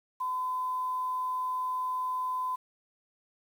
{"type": "tone with quantisation", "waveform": "sine", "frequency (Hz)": 1015, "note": "B5", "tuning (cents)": 47, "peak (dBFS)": -29, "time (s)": [0.2, 2.56], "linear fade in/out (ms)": 10, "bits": 9, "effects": []}